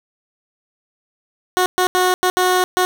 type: tone bursts at uneven times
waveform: 15% pulse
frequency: 366 Hz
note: F#4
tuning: 19 cents flat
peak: -7 dBFS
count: 6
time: 1.57-1.66 / 1.78-1.87 / 1.95-2.14 / 2.23-2.3 / 2.37-2.64 / 2.77-2.85 s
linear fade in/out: 0 ms
effects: none